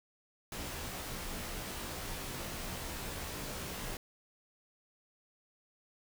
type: noise with comb filter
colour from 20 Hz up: pink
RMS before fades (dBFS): -41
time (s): 0.52-3.97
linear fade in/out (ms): 2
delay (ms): 19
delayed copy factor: -0.65
effects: none